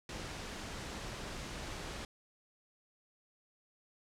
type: noise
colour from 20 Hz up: pink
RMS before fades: -43 dBFS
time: 0.09-2.05 s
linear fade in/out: 2 ms
type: clicks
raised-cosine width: 2 ms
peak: -37 / -34 dBFS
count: 2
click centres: 0.171 / 0.197 s
effects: low-pass 7000 Hz 12 dB/octave